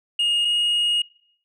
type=tone pair in turn; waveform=sine; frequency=2853 / 2870 Hz; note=F7 / F7; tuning=+36 / +47 cents; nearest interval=unison; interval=11 cents; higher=second; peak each=-15 dBFS; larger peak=neither; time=0.19-0.45 / 0.45-1.02 s; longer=second; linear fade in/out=5 ms; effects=noise-tail reverb RT60 0.6 s tail -23 dB re dry + tanh soft clip ceiling -17 dBFS